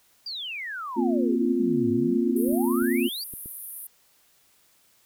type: exponential two-way sweep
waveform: sine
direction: down then up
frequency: 4863 to 102.7 to 4863 Hz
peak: -31 dBFS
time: 0.26-3.24 s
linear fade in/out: 5 ms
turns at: 1.91 s
type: chord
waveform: sine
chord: Bb suspended second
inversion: none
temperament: just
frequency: 233.1 / 262.2 / 349.6 Hz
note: Bb3 / C4 / F4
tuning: 0 / +4 / +2 cents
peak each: -25 dBFS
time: 0.96-3.09 s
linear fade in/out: 20 ms
type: band-pass noise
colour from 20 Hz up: white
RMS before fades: -39 dBFS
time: 2.36-3.87 s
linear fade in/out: 5 ms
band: 9400 to 15000 Hz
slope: 96 dB/octave
type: clicks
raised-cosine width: 3 ms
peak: -31 dBFS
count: 5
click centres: 2.487 / 2.528 / 2.823 / 3.337 / 3.459 s
effects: white hiss -62 dBFS RMS until 5.05 s